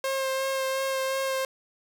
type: tone with vibrato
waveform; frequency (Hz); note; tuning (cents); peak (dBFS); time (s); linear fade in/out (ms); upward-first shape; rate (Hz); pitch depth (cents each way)
sawtooth; 533; C5; +32; -22; 0.04-1.45; 2; sine; 2.8; 15
effects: none